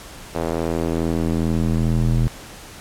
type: tone with band-pass filter sweep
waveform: square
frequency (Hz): 41.2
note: E1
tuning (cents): 0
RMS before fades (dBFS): -20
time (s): 0.35-2.28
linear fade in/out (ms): 0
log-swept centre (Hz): 570 to 120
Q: 1.2
effects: pink hiss -39 dBFS RMS until 2.8 s + low-pass 12000 Hz 12 dB/octave